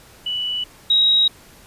sine tone pair in turn, 2959 / 3813 Hz, F#7 / A#7, -1 / +38 cents, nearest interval major third, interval 439 cents, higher second, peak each -21 / -12 dBFS, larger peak second, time 0.26-0.64 / 0.9-1.28 s, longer neither, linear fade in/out 5 ms, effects pink hiss -47 dBFS RMS until 1.66 s + resampled to 32000 Hz

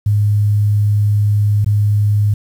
sine tone with dropouts, 103.83 Hz, G#2, in tune, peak -10 dBFS, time 0.06-2.34 s, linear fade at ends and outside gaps 5 ms, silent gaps 1.646-1.661 s, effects 7-bit

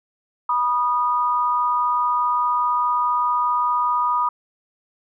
sine tone pair together, 976 / 1231.2 Hz, B5 / D#6, -21 / -19 cents, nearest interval major third, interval 402 cents, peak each -20 dBFS, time 0.49-4.29 s, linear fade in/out 5 ms, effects none

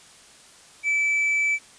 triangle tone, 2311 Hz, D7, 28 cents flat, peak -18 dBFS, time 0.83-1.59 s, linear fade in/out 50 ms, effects white hiss -50 dBFS RMS until 1.78 s + resampled to 22050 Hz

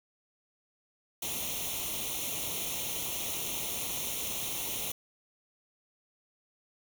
white noise with comb filter, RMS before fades -35 dBFS, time 1.22-4.92 s, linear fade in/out 5 ms, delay 0.31 ms, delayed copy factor +0.8, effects none

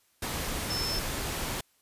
sine tone in noise, 5280 Hz, E8, 2 cents sharp, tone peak -31 dBFS, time 0.7-0.99 s, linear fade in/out 5 ms, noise pink, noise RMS -33 dBFS, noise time 0.22-1.61 s, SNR -1 dB, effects white hiss -68 dBFS RMS until 1.81 s + resampled to 32000 Hz

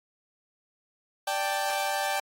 sawtooth chord, D suspended fourth, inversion none, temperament equal, 587.3 / 784 / 880 Hz, D5 / G5 / A5, 0 / 0 / 0 cents, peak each -29 / -25 / -30 dBFS, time 1.27-2.2 s, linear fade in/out 5 ms, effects AAC 48 kbps

